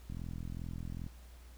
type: click train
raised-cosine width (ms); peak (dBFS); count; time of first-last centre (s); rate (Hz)
5; -30; 42; 0.1-1.065; 42.5
effects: added 60 Hz sine -51 dBFS peak until 1.57 s + pink hiss -62 dBFS RMS until 1.57 s

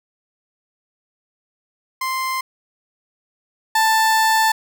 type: tone pair in turn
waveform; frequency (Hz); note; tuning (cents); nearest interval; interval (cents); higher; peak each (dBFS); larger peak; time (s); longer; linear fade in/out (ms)
30% pulse; 1045 / 884.1; C6 / A5; -2 / +8; minor third; 290; first; -18 / -11; second; 2.01-2.41 / 3.75-4.52; second; 5
effects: none

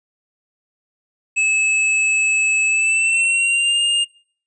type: tone with pitch glide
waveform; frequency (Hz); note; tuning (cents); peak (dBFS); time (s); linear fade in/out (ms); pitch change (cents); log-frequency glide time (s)
square; 2600 to 2819; E7 to F7; -24 to +16; -15; 1.36-4.05; 20; +140; 2.66-3.8
effects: noise-tail reverb RT60 0.5 s tail -23 dB re dry + resampled to 22050 Hz

